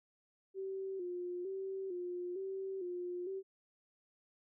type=tone with vibrato; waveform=sine; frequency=370 Hz; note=F#4; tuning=in tune; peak=-38 dBFS; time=0.54-3.43 s; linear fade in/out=50 ms; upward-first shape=square; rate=1.1 Hz; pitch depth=68 cents each way; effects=none